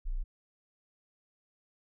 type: tone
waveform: sine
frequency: 30.37 Hz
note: B0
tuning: 28 cents flat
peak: -30 dBFS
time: 0.05-0.24 s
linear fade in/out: 20 ms
effects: none